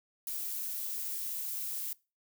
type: noise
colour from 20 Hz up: violet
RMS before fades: -37 dBFS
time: 0.27-1.93 s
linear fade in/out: 2 ms
effects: noise-tail reverb RT60 0.3 s tail -23 dB re dry